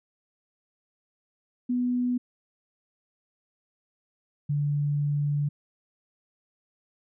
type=tone pair in turn; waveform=sine; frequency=247 / 145.39 Hz; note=B3 / D3; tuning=0 / -17 cents; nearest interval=major sixth; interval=917 cents; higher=first; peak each=-23 / -23 dBFS; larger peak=neither; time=1.69-2.18 / 4.49-5.49 s; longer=second; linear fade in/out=10 ms; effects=none